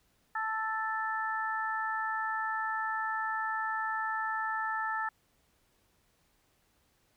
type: harmonic tone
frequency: 440 Hz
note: A4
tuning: in tune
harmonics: 2 / 3 / 4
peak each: -35 / -35 / -35 dBFS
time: 0.35-5.09 s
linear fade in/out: 5 ms
effects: pink hiss -71 dBFS RMS until 7.16 s